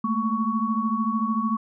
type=tone cluster; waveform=sine; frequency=214.9 / 228.3 / 1117 Hz; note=A3 / A#3 / C#6; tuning=-41 / -36 / +13 cents; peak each=-26 dBFS; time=0.04-1.57 s; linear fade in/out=5 ms; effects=none